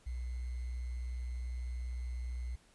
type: tone with sample-and-hold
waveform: sine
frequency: 61.3 Hz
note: B1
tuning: 12 cents flat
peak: -36 dBFS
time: 0.06-2.56 s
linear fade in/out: 10 ms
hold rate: 2100 Hz
effects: pink hiss -66 dBFS RMS until 2.74 s + resampled to 24000 Hz